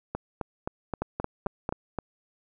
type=two click trains; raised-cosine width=1 ms; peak=-14 / -16 dBFS; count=4 / 8; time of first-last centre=1.02-1.691 / 0.15-1.987 s; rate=4.47 / 3.81 Hz; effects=none